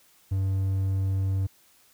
triangle tone, 96.1 Hz, G2, 34 cents flat, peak -21 dBFS, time 0.31-1.47 s, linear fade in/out 10 ms, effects white hiss -60 dBFS RMS until 1.93 s

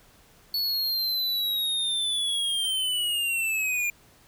square linear sweep, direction down, 4435 to 2394 Hz, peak -25 dBFS, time 0.54-3.9 s, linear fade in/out 2 ms, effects pink hiss -57 dBFS RMS until 4.27 s

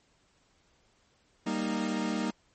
40% pulse chord, Eb major, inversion first, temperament equal with one note detuned, 196 / 233.1 / 309.5 Hz, G3 / Bb3 / Eb4, 0 / 0 / -9 cents, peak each -33 / -32 / -33 dBFS, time 1.46-2.31 s, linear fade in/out 10 ms, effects pink hiss -68 dBFS RMS until 2.54 s + MP3 32 kbps

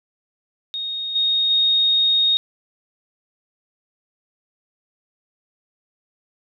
sine tone with level steps, 3723 Hz, A#7, 3 cents flat, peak -24 / -16 / -14 dBFS, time 0.74-2.37 s, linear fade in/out 0 ms, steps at 1.15 / 1.5 s, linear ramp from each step 10 ms, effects none

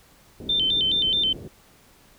white low-pass noise, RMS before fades -38 dBFS, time 0.4-1.48 s, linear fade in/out 2 ms, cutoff 420 Hz, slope 24 dB/octave
sine tone with vibrato, 3322 Hz, G#7, in tune, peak -19 dBFS, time 0.49-1.33 s, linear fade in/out 5 ms, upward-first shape square, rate 4.7 Hz, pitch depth 130 cents each way
effects pink hiss -55 dBFS RMS until 2.18 s

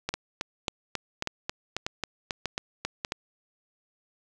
two click trains, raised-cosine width 0.2 ms, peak -12 / -12 dBFS, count 6 / 12, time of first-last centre 0.09-3.049 / 0.14-3.121 s, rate 1.69 / 3.69 Hz, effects none

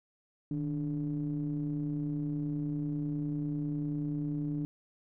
triangle ring-modulated tone, 69.3 Hz, C#2, in tune, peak -26 dBFS, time 0.51-4.65 s, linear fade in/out 0 ms, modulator 223 Hz, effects none

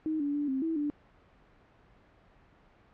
sine tone with pitch steps, 313.3 / 287.1 / 291.5 / 265.4 / 325.1 / 293.3 Hz, D#4 / D4 / D4 / C4 / E4 / D4, +12 / -39 / -13 / +25 / -24 / -2 cents, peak -28 dBFS, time 0.06-0.9 s, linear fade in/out 0 ms, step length 140 ms, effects pink hiss -61 dBFS RMS until 2.93 s + low-pass 2000 Hz 12 dB/octave

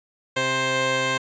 10% pulse tone pair together, 130.9 / 525.3 Hz, C3 / C5, +1 / +7 cents, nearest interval 2 octaves, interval 2406 cents, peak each -20 / -13 dBFS, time 0.36-1.18 s, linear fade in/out 10 ms, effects resampled to 16000 Hz

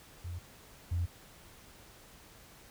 sine tone pair in turn, 87.31 / 86.71 Hz, F2 / F2, 0 / -12 cents, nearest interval unison, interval 12 cents, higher first, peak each -37 / -28 dBFS, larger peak second, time 0.24-0.39 / 0.91-1.06 s, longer neither, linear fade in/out 10 ms, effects tanh soft clip ceiling -25 dBFS + pink hiss -56 dBFS RMS until 2.7 s

